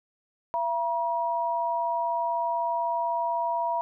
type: tone pair together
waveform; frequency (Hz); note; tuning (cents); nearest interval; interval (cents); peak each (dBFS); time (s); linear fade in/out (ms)
sine; 676 / 956; E5 / A#5; +43 / +43; tritone; 600; -29 / -26; 0.54-3.81; 0
effects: none